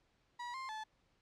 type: tone with pitch steps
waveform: 35% pulse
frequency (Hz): 966 / 1054 / 868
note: B5 / C6 / A5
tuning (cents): -39 / +12 / -24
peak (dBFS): -40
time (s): 0.39-0.84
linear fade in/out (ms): 10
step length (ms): 150
effects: pink hiss -75 dBFS RMS until 1.21 s + low-pass 5000 Hz 12 dB/octave